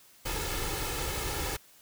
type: noise with comb filter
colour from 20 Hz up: pink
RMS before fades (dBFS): -33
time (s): 0.25-1.57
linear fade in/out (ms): 10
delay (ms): 2.3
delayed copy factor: +0.65
effects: white hiss -58 dBFS RMS until 1.81 s